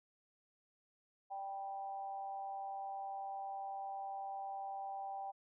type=tone with amplitude modulation; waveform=sine; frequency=784 Hz; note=G5; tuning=in tune; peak=-38 dBFS; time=1.3-5.32 s; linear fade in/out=20 ms; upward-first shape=sine; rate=194 Hz; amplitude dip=60%; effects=none